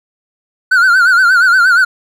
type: tone with vibrato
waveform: triangle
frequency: 1459 Hz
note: F#6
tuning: 25 cents flat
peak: -4 dBFS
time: 0.71-1.85 s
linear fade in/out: 10 ms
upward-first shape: sine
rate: 8.5 Hz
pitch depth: 99 cents each way
effects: none